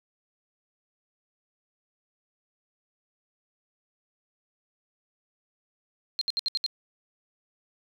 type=tone bursts; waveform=sine; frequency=4186 Hz; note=C8; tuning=in tune; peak=-24 dBFS; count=6; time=6.19-6.663 s; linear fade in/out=0 ms; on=23 ms; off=67 ms; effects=none